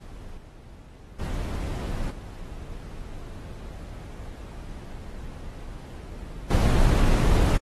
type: noise with level steps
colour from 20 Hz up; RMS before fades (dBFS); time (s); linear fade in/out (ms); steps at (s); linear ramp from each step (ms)
brown; -41 / -45 / -29 / -38 / -19; 0-7.58; 20; 0.37 / 1.19 / 2.1 / 6.5; 10
effects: AAC 32 kbps